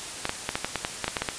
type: clicks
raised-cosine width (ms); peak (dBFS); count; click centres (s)
0.3; -9; 12; 0.254 / 0.294 / 0.491 / 0.555 / 0.646 / 0.757 / 0.849 / 1.043 / 1.08 / 1.168 / 1.22 / 1.288
effects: white hiss -36 dBFS RMS until 1.38 s + resampled to 22050 Hz